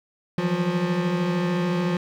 square tone cluster, 162.3 / 175.2 / 188.5 / 356.7 Hz, E3 / F3 / F#3 / F4, -27 / +6 / +32 / +37 cents, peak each -32 / -24 / -32 / -29 dBFS, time 0.38-1.97 s, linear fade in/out 2 ms, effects low-pass 4000 Hz 12 dB/octave + 9-bit

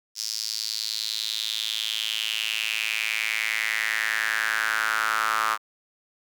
sawtooth tone with high-pass filter sweep, 110 Hz, A2, in tune, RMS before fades -27 dBFS, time 0.15-5.58 s, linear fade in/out 50 ms, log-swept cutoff 5300 to 1200 Hz, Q 5.1, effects none

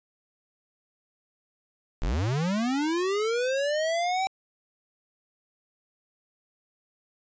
square linear sweep, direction up, 30.52 to 777 Hz, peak -25 dBFS, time 2.02-4.27 s, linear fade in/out 0 ms, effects resampled to 16000 Hz

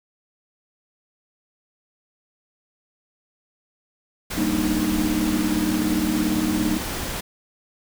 pink noise, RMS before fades -29 dBFS, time 4.3-7.21 s, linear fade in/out 10 ms
sine chord, Eb major seventh, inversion first, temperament equal, 196 / 233.1 / 293.7 / 311.1 Hz, G3 / Bb3 / D4 / Eb4, 0 / 0 / 0 / 0 cents, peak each -26 / -26 / -29 / -23 dBFS, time 4.37-6.78 s, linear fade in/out 10 ms
effects none

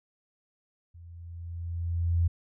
sine tone with level ramp, 85.1 Hz, F2, 44 cents flat, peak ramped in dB -46 to -20 dBFS, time 0.94-2.28 s, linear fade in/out 10 ms, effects none

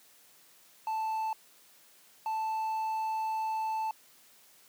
triangle tone pair in turn, 880 / 880 Hz, A5 / A5, 0 / 0 cents, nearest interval unison, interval 0 cents, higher neither, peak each -28 / -28 dBFS, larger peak neither, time 0.87-1.33 / 2.26-3.91 s, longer second, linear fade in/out 2 ms, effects white hiss -60 dBFS RMS until 4.68 s + high-pass 150 Hz 12 dB/octave

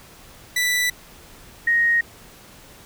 sawtooth / sine tone pair in turn, 1975.5 / 1870.3 Hz, B6 / A#6, 0 / +5 cents, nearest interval minor second, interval 95 cents, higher first, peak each -15 dBFS, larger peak neither, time 0.56-0.9 / 1.67-2.01 s, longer neither, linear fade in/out 5 ms, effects pink hiss -46 dBFS RMS until 2.85 s

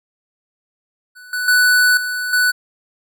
square tone with level steps, 1488 Hz, F#6, 9 cents sharp, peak -38 / -20 / -11 / -21 / -13 dBFS, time 1.15-2.52 s, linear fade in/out 20 ms, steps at 1.33 / 1.48 / 1.97 / 2.33 s, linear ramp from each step 2 ms, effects none

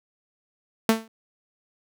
sawtooth tone with exponential decay, 223.3 Hz, A3, 26 cents sharp, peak -9 dBFS, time 0.89-1.08 s, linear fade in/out 2 ms, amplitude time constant 40 ms, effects none

